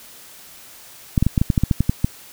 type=clicks; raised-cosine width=5 ms; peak=-3 dBFS; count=12; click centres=1.178 / 1.226 / 1.266 / 1.378 / 1.415 / 1.502 / 1.578 / 1.636 / 1.712 / 1.806 / 1.895 / 2.045 s; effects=white hiss -43 dBFS RMS until 2.32 s